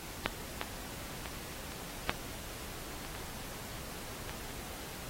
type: clicks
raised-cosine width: 0.3 ms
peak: -12 / -17 / -22 / -26 / -11 / -25 / -27 / -24 / -30 dBFS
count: 9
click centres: 0.26 / 0.614 / 1.258 / 1.72 / 2.095 / 3.049 / 3.151 / 4.295 / 4.507 s
effects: pink hiss -45 dBFS RMS until 5.09 s + AAC 48 kbps